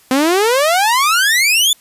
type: exponential sweep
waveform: sawtooth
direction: up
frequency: 252.3 to 3556 Hz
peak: -7 dBFS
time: 0.11-1.73 s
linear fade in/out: 2 ms
effects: white hiss -49 dBFS RMS until 1.8 s + resampled to 32000 Hz